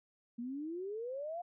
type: exponential sweep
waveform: sine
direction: up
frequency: 230.2 to 719 Hz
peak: -38 dBFS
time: 0.38-1.42 s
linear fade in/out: 10 ms
effects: none